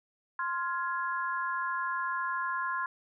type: chord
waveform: sine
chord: F minor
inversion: second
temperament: just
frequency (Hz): 1047.7 / 1396.9 / 1676.3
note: C6 / F6 / Ab6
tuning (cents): +2 / 0 / +16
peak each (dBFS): -32 / -36 / -36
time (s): 0.39-2.86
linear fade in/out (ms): 2
effects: none